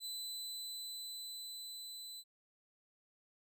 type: tone with level ramp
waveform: sawtooth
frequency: 4010 Hz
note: B7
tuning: 26 cents sharp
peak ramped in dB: -38 to -44 dBFS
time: 0-2.24 s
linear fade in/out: 50 ms
effects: none